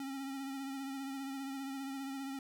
square tone with vibrato, 271.6 Hz, C#4, 35 cents flat, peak -40 dBFS, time 0-2.39 s, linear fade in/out 2 ms, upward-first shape triangle, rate 15 Hz, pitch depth 40 cents each way, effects none

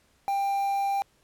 triangle tone with quantisation, 793 Hz, G5, 20 cents sharp, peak -22 dBFS, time 0.28-1.02 s, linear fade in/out 0 ms, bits 7, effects pink hiss -65 dBFS RMS until 1.23 s + low-pass 12000 Hz 12 dB/octave

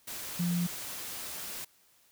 sine tone in noise, 174.61 Hz, F3, in tune, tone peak -27 dBFS, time 0.39-0.67 s, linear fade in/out 10 ms, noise white, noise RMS -40 dBFS, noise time 0.07-1.65 s, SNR +10 dB, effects white hiss -65 dBFS RMS until 2.11 s

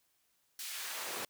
pink noise with high-pass filter sweep, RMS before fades -41 dBFS, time 0.59-1.25 s, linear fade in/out 2 ms, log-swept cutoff 3600 to 300 Hz, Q 0.73, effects white hiss -75 dBFS RMS until 1.29 s

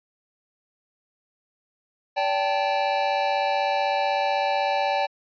square chord, D suspended fourth, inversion none, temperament equal with one note detuned, 574.9 / 784 / 880 Hz, D5 / G5 / A5, -37 / 0 / 0 cents, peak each -27 / -25 / -28 dBFS, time 2.16-5.07 s, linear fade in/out 20 ms, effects resampled to 11025 Hz

